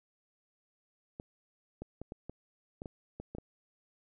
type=clicks; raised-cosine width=2 ms; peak=-28 dBFS; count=10; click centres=1.199 / 1.82 / 2.016 / 2.121 / 2.296 / 2.819 / 2.858 / 3.2 / 3.35 / 3.384 s; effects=none